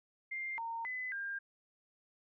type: tone with pitch steps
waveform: sine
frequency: 2104 / 918 / 2013 / 1602 Hz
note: C7 / A#5 / B6 / G6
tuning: +9 / -27 / +33 / +37 cents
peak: -37 dBFS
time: 0.31-1.39 s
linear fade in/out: 10 ms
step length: 270 ms
effects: none